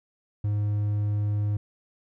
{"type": "tone", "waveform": "triangle", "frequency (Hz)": 103.83, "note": "G#2", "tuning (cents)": 0, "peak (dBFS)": -21, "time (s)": [0.44, 1.57], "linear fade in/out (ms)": 5, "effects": []}